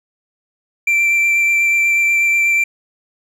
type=tone with vibrato; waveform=triangle; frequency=2349 Hz; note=D7; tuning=in tune; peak=-10 dBFS; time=0.87-2.64 s; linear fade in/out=5 ms; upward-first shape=triangle; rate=8.2 Hz; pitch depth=13 cents each way; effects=none